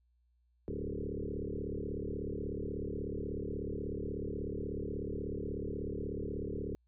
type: tone with frequency modulation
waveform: sine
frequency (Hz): 239.4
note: A#3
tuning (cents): +46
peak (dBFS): -35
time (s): 0.68-6.75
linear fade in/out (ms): 0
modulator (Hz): 36.4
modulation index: 6
effects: added 60 Hz sine -69 dBFS peak until 6.87 s